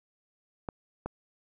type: clicks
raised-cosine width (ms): 1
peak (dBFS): -20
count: 2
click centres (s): 0.688 / 1.06
effects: none